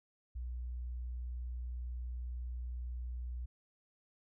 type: tone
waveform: sine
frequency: 61 Hz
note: B1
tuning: 21 cents flat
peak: -38 dBFS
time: 0.35-3.46 s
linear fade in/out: 10 ms
effects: none